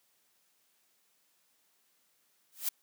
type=noise with exponential growth; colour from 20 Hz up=blue; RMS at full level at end=-27 dBFS; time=2.52-2.69 s; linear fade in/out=5 ms; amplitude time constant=36 ms; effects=white hiss -72 dBFS RMS until 2.82 s + high-pass 150 Hz 12 dB/octave